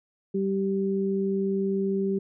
sine tone pair together, 194.7 / 389.4 Hz, G3 / G4, -12 / -12 cents, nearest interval octave, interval 1200 cents, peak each -26 / -26 dBFS, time 0.34-2.19 s, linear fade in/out 10 ms, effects none

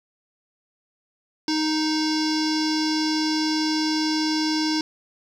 square tone with low-pass filter, 311.1 Hz, D#4, in tune, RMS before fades -23 dBFS, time 1.48-4.81 s, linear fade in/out 2 ms, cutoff 5100 Hz, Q 8.7, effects 9-bit

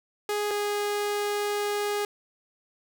sawtooth tone pair in turn, 415.3 / 412.4 Hz, G#4 / G#4, 0 / -12 cents, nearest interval unison, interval 12 cents, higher first, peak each -22 dBFS, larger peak neither, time 0.29-0.51 / 0.51-2.05 s, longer second, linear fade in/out 2 ms, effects none

